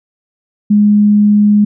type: tone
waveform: sine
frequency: 207.7 Hz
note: G#3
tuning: in tune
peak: -5 dBFS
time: 0.7-1.65 s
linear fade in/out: 10 ms
effects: none